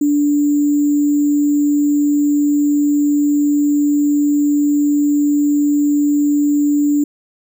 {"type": "tone with sample-and-hold", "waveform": "sine", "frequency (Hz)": 291.4, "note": "D4", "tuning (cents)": -13, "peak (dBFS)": -11, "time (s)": [0.01, 7.04], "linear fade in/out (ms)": 5, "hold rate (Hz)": 7350, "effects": []}